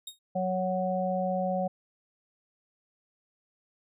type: tone with exponential decay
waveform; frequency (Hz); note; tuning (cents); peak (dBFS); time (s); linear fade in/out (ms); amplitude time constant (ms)
sawtooth; 3729; A#7; 0; -32; 0.07-0.19; 5; 25
type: harmonic tone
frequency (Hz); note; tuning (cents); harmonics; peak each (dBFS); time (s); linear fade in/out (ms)
185; F#3; 0; 1 / 3 / 4; -31 / -30 / -31; 0.35-1.68; 10
effects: none